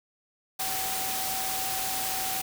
sine tone in noise, 762 Hz, G5, 49 cents flat, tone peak -35 dBFS, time 0.59-2.42 s, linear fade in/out 10 ms, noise white, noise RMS -31 dBFS, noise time 0.59-2.42 s, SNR -7 dB, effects none

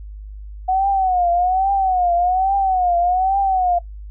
sine tone with vibrato, 740 Hz, F#5, in tune, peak -14 dBFS, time 0.68-3.79 s, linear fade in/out 10 ms, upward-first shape triangle, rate 1.2 Hz, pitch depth 130 cents each way, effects noise-tail reverb RT60 0.1 s tail -19 dB re dry + added 51 Hz sine -31 dBFS peak until 4.1 s

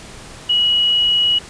sine tone, 2915 Hz, F#7, 26 cents flat, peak -12 dBFS, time 0.49-1.39 s, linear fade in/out 10 ms, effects pink hiss -37 dBFS RMS until 1.49 s + resampled to 22050 Hz

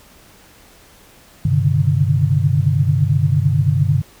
sine tone cluster, 97.6 / 127.9 / 141.8 / 150.7 Hz, G2 / C3 / C#3 / D3, -7 / -39 / +40 / +45 cents, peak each -18 dBFS, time 1.45-4.02 s, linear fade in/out 5 ms, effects pink hiss -47 dBFS RMS until 4.2 s

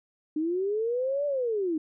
sine linear two-way sweep, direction up then down, 299.2 to 587.3 to 300.7 Hz, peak -25 dBFS, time 0.36-1.78 s, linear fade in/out 5 ms, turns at 1.26 s, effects none

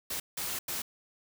white noise bursts at uneven times, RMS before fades -35 dBFS, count 3, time 0.1-0.2 / 0.37-0.59 / 0.68-0.82 s, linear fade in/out 5 ms, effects none

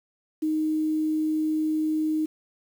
sine tone with quantisation, 311.1 Hz, D#4, in tune, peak -22 dBFS, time 0.42-2.26 s, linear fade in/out 10 ms, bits 8, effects none

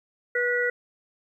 harmonic tone, 487 Hz, B4, 24 cents flat, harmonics 1 / 3 / 4, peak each -26 / -27 / -26 dBFS, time 0.35-0.7 s, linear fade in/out 5 ms, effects 10-bit

